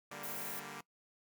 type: chord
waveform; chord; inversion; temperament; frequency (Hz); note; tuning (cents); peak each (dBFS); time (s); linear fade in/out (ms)
5% pulse; G minor; second; equal; 146.83 / 196 / 233.1; D3 / G3 / Bb3; 0 / 0 / 0; -38; 0.11-0.81; 5
type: noise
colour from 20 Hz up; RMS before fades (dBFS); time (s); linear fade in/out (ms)
violet; -43; 0.23-0.6; 10
effects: noise-tail reverb RT60 0.1 s tail -21 dB re dry